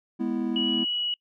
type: chord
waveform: triangle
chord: E major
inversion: first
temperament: equal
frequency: 207.7 / 246.9 / 329.6 Hz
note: G#3 / B3 / E4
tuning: 0 / 0 / 0 cents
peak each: -29 / -26 / -28 dBFS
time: 0.19-0.85 s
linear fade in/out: 20 ms
type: tone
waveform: sine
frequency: 2926 Hz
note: F#7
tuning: 20 cents flat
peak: -25 dBFS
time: 0.56-1.14 s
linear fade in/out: 2 ms
effects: noise-tail reverb RT60 0.1 s tail -26 dB re dry